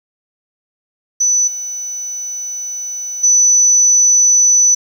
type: tone with level steps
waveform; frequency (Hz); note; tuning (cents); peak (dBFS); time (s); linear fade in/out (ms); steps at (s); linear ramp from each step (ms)
sine; 5980; F#8; +17; -10 / -21 / -7; 1.2-4.75; 10; 1.47 / 3.23; 10
effects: 7-bit